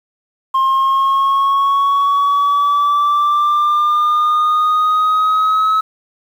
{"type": "exponential sweep", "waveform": "sine", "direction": "up", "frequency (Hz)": [1062, 1290], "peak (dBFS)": -8, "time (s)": [0.54, 5.81], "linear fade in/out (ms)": 10, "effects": ["tanh soft clip ceiling -10 dBFS", "7-bit"]}